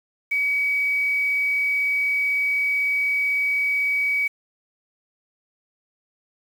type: tone with quantisation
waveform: sine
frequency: 2269 Hz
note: C#7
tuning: 40 cents sharp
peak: -19 dBFS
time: 0.31-4.28 s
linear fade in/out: 10 ms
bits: 7
effects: none